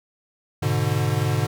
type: chord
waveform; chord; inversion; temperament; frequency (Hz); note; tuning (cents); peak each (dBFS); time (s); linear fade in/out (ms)
square; G# diminished; none; equal; 103.83 / 123.47 / 146.83; G#2 / B2 / D3; 0 / 0 / 0; -25; 0.62-1.47; 10
effects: none